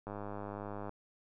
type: click train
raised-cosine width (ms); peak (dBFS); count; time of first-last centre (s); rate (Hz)
1; -28; 85; 0.07-0.894; 102
effects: none